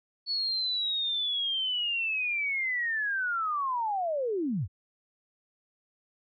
sine linear sweep, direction down, 4435 to 70.9 Hz, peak -27 dBFS, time 0.26-4.68 s, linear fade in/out 50 ms, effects none

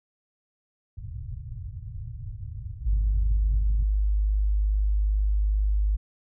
white low-pass noise, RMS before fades -36 dBFS, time 0.97-3.83 s, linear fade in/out 2 ms, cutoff 120 Hz, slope 48 dB/octave
sine tone, 51.2 Hz, G#1, 24 cents flat, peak -20 dBFS, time 2.85-5.97 s, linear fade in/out 20 ms
effects none

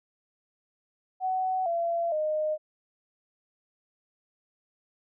sine tone with pitch steps, 749 / 678.9 / 615.4 Hz, F#5 / F5 / D#5, +21 / -49 / -19 cents, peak -25 dBFS, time 1.2-2.58 s, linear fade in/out 50 ms, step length 460 ms, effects none

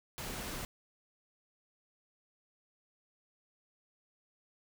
pink noise, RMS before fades -41 dBFS, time 0.18-0.65 s, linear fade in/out 0 ms, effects none

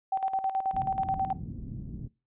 sine tone with tremolo, 770 Hz, G5, 31 cents flat, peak -24 dBFS, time 0.12-1.33 s, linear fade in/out 5 ms, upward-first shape square, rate 9.3 Hz, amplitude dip 65%
white low-pass noise, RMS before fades -39 dBFS, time 0.73-2.08 s, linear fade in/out 10 ms, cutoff 210 Hz, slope 24 dB/octave
effects noise-tail reverb RT60 0.3 s tail -22 dB re dry + resampled to 8000 Hz

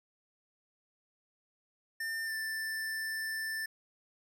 square tone with pitch glide, 1800 to 1771.1 Hz, A6 to A6, +39 to +11 cents, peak -35 dBFS, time 2-3.66 s, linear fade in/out 5 ms, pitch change -28 cents, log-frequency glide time 2.25-2.33 s, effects none

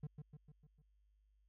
triangle tone with echo, 149 Hz, D3, 25 cents sharp, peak -39 dBFS, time 0.03-0.07 s, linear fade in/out 5 ms, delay 150 ms, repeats 5, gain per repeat -5 dB, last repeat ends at 0.82 s, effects added 51 Hz sine -70 dBFS peak until 1.48 s

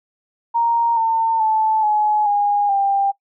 sine tone with pitch steps, 932.3 / 902.6 / 873.9 / 846.1 / 819.1 / 793.1 Hz, A#5 / A5 / A5 / G#5 / G#5 / G5, 0 / +44 / -12 / +32 / -24 / +20 cents, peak -14 dBFS, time 0.54-3.12 s, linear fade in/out 20 ms, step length 430 ms, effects noise-tail reverb RT60 0.1 s tail -20 dB re dry

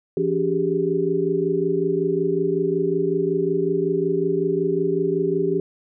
sine tone cluster, 167.5 / 282 / 383.6 / 409 Hz, E3 / C#4 / G4 / G#4, +28 / +30 / -37 / -26 cents, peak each -27 / -28 / -21 / -24 dBFS, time 0.17-5.6 s, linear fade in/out 2 ms, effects none

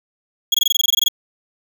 35% pulse tone bursts, 3322 Hz, G#7, in tune, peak -10 dBFS, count 13, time 0.52-1.084 s, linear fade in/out 5 ms, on 24 ms, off 21 ms, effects none

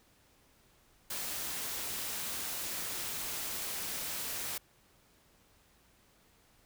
white noise, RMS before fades -38 dBFS, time 1.1-4.58 s, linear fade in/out 5 ms, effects pink hiss -66 dBFS RMS until 6.65 s

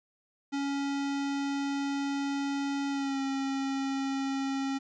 square tone with pitch glide, 279.4 to 271.4 Hz, C#4 to C#4, +14 to -36 cents, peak -30 dBFS, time 0.52-4.79 s, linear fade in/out 20 ms, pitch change -50 cents, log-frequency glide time 2.9-3.2 s, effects resampled to 16000 Hz + 11-bit

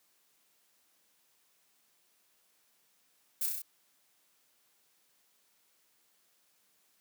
violet noise with echo, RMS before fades -32 dBFS, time 3.41-3.46 s, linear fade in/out 5 ms, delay 32 ms, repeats 5, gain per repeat -2 dB, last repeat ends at 3.62 s, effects white hiss -71 dBFS RMS until 7 s + high-pass 150 Hz 12 dB/octave

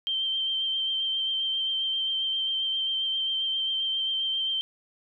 sine tone with vibrato, 3136 Hz, G7, in tune, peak -25 dBFS, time 0.07-4.61 s, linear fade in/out 0 ms, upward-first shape sine, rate 7.5 Hz, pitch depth 16 cents each way, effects none

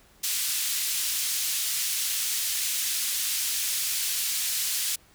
white band-pass noise, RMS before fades -28 dBFS, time 0.23-4.96 s, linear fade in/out 10 ms, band 2700 to 13000 Hz, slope 12 dB/octave, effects pink hiss -58 dBFS RMS until 5.14 s

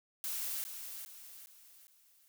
blue noise with echo, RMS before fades -38 dBFS, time 0.24-0.64 s, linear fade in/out 0 ms, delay 410 ms, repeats 4, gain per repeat -7 dB, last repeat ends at 2.28 s, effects none

